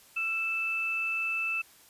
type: tone pair together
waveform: sine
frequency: 1341.2 / 2637 Hz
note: E6 / E7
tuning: +30 / 0 cents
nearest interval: octave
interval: 1170 cents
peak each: -40 / -28 dBFS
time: 0.16-1.62 s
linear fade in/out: 10 ms
effects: white hiss -57 dBFS RMS until 1.89 s + resampled to 32000 Hz